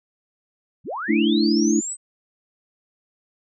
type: linear sweep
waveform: sine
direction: up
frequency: 83.9 to 8220 Hz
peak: -26 dBFS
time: 0.84-1.97 s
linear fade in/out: 50 ms
type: chord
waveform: sine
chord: A suspended fourth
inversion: none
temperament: just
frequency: 220 / 293.3 / 330 Hz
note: A3 / D4 / E4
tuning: 0 / -2 / +2 cents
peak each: -20 / -21 / -20 dBFS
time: 1.08-1.81 s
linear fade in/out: 20 ms
effects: none